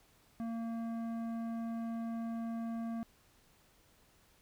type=tone with tanh clipping; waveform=triangle; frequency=229.1 Hz; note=A#3; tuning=30 cents flat; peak=-38 dBFS; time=0.4-3.03 s; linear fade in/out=0 ms; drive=16 dB; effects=pink hiss -67 dBFS RMS until 4.41 s